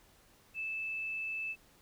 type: tone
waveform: sine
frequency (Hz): 2628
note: E7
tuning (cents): -6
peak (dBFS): -35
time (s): 0.54-1.56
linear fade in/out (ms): 50
effects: pink hiss -64 dBFS RMS until 1.81 s